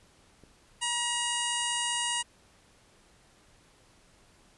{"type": "click", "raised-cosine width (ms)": 2, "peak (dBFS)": -39, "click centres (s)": 0.437}
{"type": "harmonic tone", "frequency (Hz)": 955, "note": "A#5", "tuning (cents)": 42, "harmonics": [1, 2, 3, 4, 5, 6, 7, 8, 9, 10], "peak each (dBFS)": [-35, -37, -32, -43, -45, -46, -40, -39, -37, -39], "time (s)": [0.81, 2.23], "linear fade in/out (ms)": 20}
{"effects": ["pink hiss -61 dBFS RMS until 4.57 s", "resampled to 24000 Hz"]}